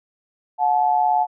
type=tone pair together; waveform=sine; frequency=727.8 / 865 Hz; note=F#5 / A5; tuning=-29 / -30 cents; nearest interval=minor third; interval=299 cents; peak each=-18 dBFS; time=0.58-1.27 s; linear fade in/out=50 ms; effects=none